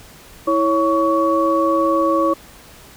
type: tone cluster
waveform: sine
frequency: 327.3 / 554 / 1124 Hz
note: E4 / C#5 / C#6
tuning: -12 / -1 / +24 cents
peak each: -18 dBFS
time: 0.47-2.34 s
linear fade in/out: 10 ms
effects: pink hiss -43 dBFS RMS until 2.96 s